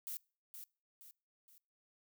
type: noise with echo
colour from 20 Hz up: violet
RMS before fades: -43 dBFS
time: 0.07-0.17 s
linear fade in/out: 0 ms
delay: 470 ms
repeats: 3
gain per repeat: -7 dB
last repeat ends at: 1.58 s
effects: noise-tail reverb RT60 0.4 s tail -26 dB re dry